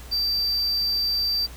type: tone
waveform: triangle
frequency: 4670 Hz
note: D8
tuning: 11 cents flat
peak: -20 dBFS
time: 0.11-1.47 s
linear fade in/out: 20 ms
effects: added 60 Hz sine -39 dBFS peak until 1.56 s + pink hiss -45 dBFS RMS until 1.56 s